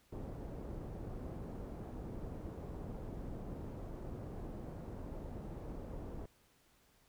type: low-pass noise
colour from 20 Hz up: pink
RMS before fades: -45 dBFS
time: 0.12-6.26 s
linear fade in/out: 5 ms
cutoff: 550 Hz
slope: 12 dB/octave
effects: pink hiss -70 dBFS RMS until 7.08 s